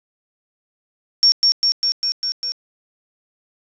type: tone with echo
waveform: sine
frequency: 5500 Hz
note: F8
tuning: 27 cents flat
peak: -9 dBFS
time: 1.23-1.32 s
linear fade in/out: 0 ms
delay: 200 ms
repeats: 6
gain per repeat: -2 dB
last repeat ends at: 2.52 s
effects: resampled to 16000 Hz + 7-bit